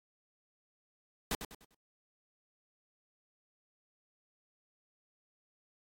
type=noise with echo; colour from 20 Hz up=pink; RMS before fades=-33 dBFS; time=1.31-1.35 s; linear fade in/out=2 ms; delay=99 ms; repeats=4; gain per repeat=-9 dB; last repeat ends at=1.746 s; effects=AAC 64 kbps